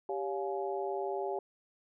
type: harmonic tone with a mistuned harmonic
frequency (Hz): 140.7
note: C#3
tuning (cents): +26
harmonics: 3 / 4 / 5 / 6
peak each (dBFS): -35 / -40 / -39 / -40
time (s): 0.09-1.39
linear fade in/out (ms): 2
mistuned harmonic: 3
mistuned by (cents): -120
effects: none